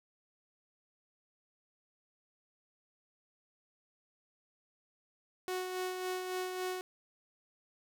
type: tone with tremolo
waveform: sawtooth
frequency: 368.4 Hz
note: F#4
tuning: 7 cents flat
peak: -30 dBFS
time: 5.48-6.81 s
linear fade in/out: 0 ms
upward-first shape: sine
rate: 3.6 Hz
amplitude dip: 40%
effects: none